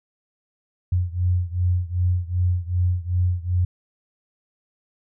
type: beating tone pair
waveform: sine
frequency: 88.6 / 91.2 Hz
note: F2 / F#2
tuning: +25 / -24 cents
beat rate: 2.6 Hz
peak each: -21 / -23 dBFS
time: 0.92-3.65 s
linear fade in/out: 5 ms
effects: none